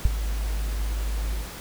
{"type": "tone with ADSR envelope", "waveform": "sine", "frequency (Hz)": 51.91, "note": "G#1", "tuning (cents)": 0, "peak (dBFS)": -9, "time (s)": [0.05, 1.51], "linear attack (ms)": 4, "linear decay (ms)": 14, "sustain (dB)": -15, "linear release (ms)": 170, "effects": ["pink hiss -39 dBFS RMS until 1.6 s"]}